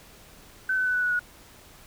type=tone with pitch steps; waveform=sine; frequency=1526 / 1512 / 1498.1 / 1484.3 / 1470.6 / 1457.1 Hz; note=G6 / F#6 / F#6 / F#6 / F#6 / F#6; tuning=-47 / +37 / +21 / +5 / -11 / -27 cents; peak=-22 dBFS; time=0.69-1.194 s; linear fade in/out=5 ms; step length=84 ms; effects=pink hiss -51 dBFS RMS until 1.86 s